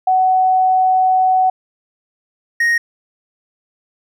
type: tone pair in turn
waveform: sine / triangle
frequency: 748 / 1868 Hz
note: F#5 / A#6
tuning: +19 / +3 cents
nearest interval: octave + major third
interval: 1584 cents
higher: second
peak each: -10 dBFS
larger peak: neither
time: 0.07-1.5 / 2.6-2.78 s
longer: first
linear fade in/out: 5 ms
effects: none